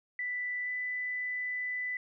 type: tone with pitch glide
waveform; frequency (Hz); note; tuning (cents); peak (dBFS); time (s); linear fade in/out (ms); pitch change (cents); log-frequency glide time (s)
sine; 1980 to 1993.8; B6 to B6; +4 to +16; -32; 0.19-1.97; 2; +12; 0.64-0.69
effects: none